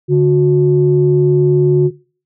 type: tone pair together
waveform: sine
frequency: 144.45 / 364 Hz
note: D3 / F#4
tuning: -28 / -28 cents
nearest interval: octave + major third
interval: 1600 cents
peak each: -10 dBFS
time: 0.08-1.91 s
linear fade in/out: 50 ms
effects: noise-tail reverb RT60 0.4 s tail -21 dB re dry + tanh soft clip ceiling 0 dBFS